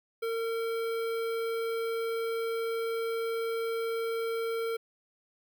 square tone with notch filter, 456.4 Hz, A#4, 37 cents flat, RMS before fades -32 dBFS, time 0.22-4.77 s, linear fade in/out 10 ms, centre 6700 Hz, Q 0.7, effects none

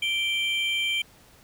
triangle tone pair together, 2349 / 3136 Hz, D7 / G7, 0 / 0 cents, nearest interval perfect fourth, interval 500 cents, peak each -25 dBFS, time 0.02-1.02 s, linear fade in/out 5 ms, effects pink hiss -55 dBFS RMS until 1.43 s

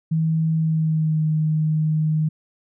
sine tone with pitch glide, 160.4 to 155.56 Hz, E3 to D#3, -47 to 0 cents, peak -17 dBFS, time 0.11-2.29 s, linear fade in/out 10 ms, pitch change -53 cents, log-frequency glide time 0.55-1.25 s, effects none

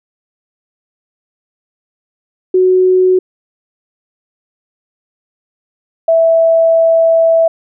sine tone pair in turn, 370 / 657.4 Hz, F#4 / E5, 0 / -5 cents, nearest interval minor seventh, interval 995 cents, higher second, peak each -6 dBFS, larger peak neither, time 2.54-3.19 / 6.08-7.48 s, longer second, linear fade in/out 5 ms, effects none

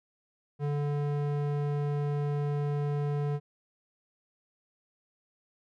square tone with band-pass filter, 145.3 Hz, D3, 18 cents flat, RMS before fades -30 dBFS, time 0.59-3.4 s, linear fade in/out 50 ms, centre 290 Hz, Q 0.66, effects none

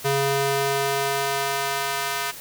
square tone with high-pass filter sweep, 138.59 Hz, C#3, in tune, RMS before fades -24 dBFS, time 0.04-2.32 s, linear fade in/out 20 ms, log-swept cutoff 290 to 1100 Hz, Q 0.86, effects white hiss -39 dBFS RMS until 2.4 s

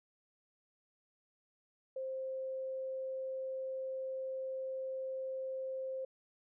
sine tone, 526 Hz, C5, 9 cents sharp, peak -37 dBFS, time 1.96-6.05 s, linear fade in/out 5 ms, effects none

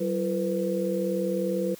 sine tone cluster, 189.1 / 341.2 / 462.9 / 503 Hz, F#3 / F4 / A#4 / B4, +38 / -40 / -12 / +32 cents, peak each -29 / -31 / -34 / -28 dBFS, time 0-1.75 s, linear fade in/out 10 ms, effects white hiss -49 dBFS RMS until 1.79 s

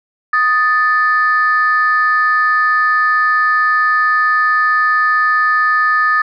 sine tone pair together, 1244.5 / 1760 Hz, D#6 / A6, 0 / 0 cents, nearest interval tritone, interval 600 cents, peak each -12 dBFS, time 0.33-6.22 s, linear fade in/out 5 ms, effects tanh soft clip ceiling -4 dBFS

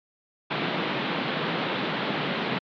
pink band-pass noise, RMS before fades -28 dBFS, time 0.5-2.59 s, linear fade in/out 10 ms, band 140 to 3900 Hz, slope 48 dB/octave, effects MP3 64 kbps

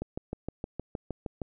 click train, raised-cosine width 2 ms, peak -20 dBFS, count 10, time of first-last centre 0.02-1.418 s, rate 6.44 Hz, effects none

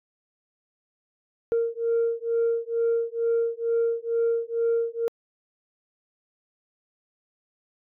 sine beating tone pair, 461.9 / 464.1 Hz, A#4 / A#4, -16 / -8 cents, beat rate 2.2 Hz, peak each -24 dBFS, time 1.52-5.08 s, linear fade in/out 0 ms, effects tanh soft clip ceiling -17 dBFS

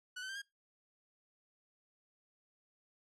sawtooth tone with pitch steps, 1480 / 1526 / 1573.4 / 1622.4 Hz, F#6 / G6 / G6 / G#6, 0 / -47 / +6 / -41 cents, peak -38 dBFS, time 0.16-0.42 s, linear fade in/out 10 ms, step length 65 ms, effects noise-tail reverb RT60 0.2 s tail -22 dB re dry + low-pass 8000 Hz 12 dB/octave

